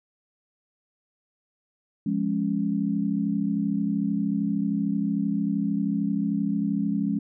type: chord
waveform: sine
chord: Db major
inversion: first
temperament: equal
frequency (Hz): 174.61 / 207.7 / 277.2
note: F3 / Ab3 / Db4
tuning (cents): 0 / 0 / 0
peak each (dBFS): -29 / -25 / -28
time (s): 2.06-7.19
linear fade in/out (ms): 5
effects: none